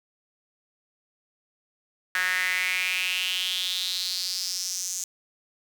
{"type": "tone with high-pass filter sweep", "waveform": "sawtooth", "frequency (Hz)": 183.4, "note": "F#3", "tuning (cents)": -15, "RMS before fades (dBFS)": -28, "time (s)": [2.15, 5.04], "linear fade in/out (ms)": 2, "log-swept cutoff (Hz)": [1700, 6700], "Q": 5.2, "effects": []}